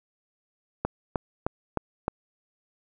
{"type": "click train", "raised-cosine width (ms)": 1, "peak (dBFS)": -11, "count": 5, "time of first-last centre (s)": [0.85, 2.081], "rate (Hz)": 3.25, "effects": []}